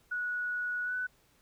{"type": "tone with pitch glide", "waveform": "sine", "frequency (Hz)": [1465, 1494.9], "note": ["F#6", "F#6"], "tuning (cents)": [-18, 17], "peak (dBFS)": -31, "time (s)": [0.11, 1.07], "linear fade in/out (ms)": 10, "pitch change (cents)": 35, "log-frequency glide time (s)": [0.84, 0.94], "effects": ["pink hiss -67 dBFS RMS until 1.41 s"]}